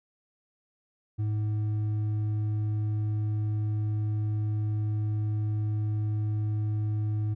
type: tone with hard clipping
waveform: sine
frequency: 106.4 Hz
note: G#2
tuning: 42 cents sharp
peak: -27 dBFS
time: 1.18-7.35 s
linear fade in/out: 20 ms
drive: 4 dB
effects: none